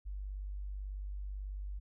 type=tone; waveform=sine; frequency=49.11 Hz; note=G1; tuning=4 cents sharp; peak=-38 dBFS; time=0.05-1.8 s; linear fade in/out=20 ms; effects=none